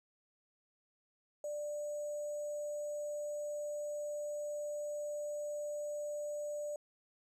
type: tone with sample-and-hold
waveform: sine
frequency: 591 Hz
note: D5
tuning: 11 cents sharp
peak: -37 dBFS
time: 1.44-6.76 s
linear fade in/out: 2 ms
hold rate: 7350 Hz
effects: low-pass 12000 Hz 12 dB/octave